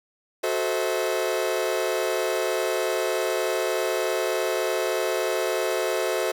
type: chord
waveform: 40% pulse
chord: F# half-diminished seventh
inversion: none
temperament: equal with one note detuned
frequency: 370 / 440 / 523.3 / 643.1 Hz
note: F#4 / A4 / C5 / E5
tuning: 0 / 0 / 0 / -43 cents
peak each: -28 dBFS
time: 0.43-6.32 s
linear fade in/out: 10 ms
effects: none

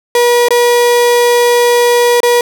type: tone with dropouts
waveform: 35% pulse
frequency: 481.5 Hz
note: B4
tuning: 44 cents flat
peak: -5 dBFS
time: 0.15-2.41 s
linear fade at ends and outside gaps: 2 ms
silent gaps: 0.485-0.506 / 2.204-2.231 s
effects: none

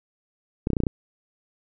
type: clicks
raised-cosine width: 3 ms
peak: -10 dBFS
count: 7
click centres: 0.671 / 0.703 / 0.733 / 0.768 / 0.803 / 0.836 / 0.868 s
effects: none

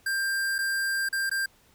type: tone with dropouts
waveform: square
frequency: 1588 Hz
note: G6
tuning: 22 cents sharp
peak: -26 dBFS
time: 0.06-1.46 s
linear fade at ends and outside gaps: 5 ms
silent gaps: 0.583-0.587 / 1.089-1.127 / 1.296-1.313 s
effects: pink hiss -61 dBFS RMS until 1.74 s

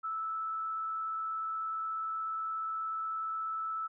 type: tone with frequency modulation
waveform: sine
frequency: 1313 Hz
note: E6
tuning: 7 cents flat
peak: -33 dBFS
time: 0.03-3.88 s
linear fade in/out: 20 ms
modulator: 90.7 Hz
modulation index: 0.21
effects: none

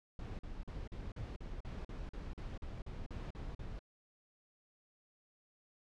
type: noise bursts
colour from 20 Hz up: brown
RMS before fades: -44 dBFS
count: 15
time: 0.19-3.792 s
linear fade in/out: 2 ms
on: 200 ms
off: 43 ms
effects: low-pass 5000 Hz 12 dB/octave

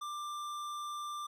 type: tone with tanh clipping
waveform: sine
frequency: 1185 Hz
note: D6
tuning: 15 cents sharp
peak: -40 dBFS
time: 0.01-1.27 s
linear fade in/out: 10 ms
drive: 17 dB
effects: none

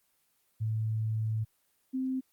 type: tone pair in turn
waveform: sine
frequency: 110 / 260.7 Hz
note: A2 / C4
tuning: 0 / -6 cents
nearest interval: octave + minor third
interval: 1494 cents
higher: second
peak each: -28 / -29 dBFS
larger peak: first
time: 0.6-1.45 / 1.93-2.21 s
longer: first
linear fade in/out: 20 ms
effects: white hiss -72 dBFS RMS until 2.32 s + Opus 24 kbps

